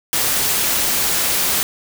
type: noise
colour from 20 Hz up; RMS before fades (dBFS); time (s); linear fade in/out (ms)
white; -18; 0.13-1.63; 0
effects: none